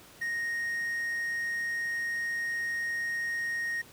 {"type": "tone with quantisation", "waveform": "triangle", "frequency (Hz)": 1864.7, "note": "A#6", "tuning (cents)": 0, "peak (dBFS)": -28, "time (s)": [0.21, 3.82], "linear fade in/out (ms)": 10, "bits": 9, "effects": ["pink hiss -53 dBFS RMS until 3.92 s", "high-pass 80 Hz 12 dB/octave"]}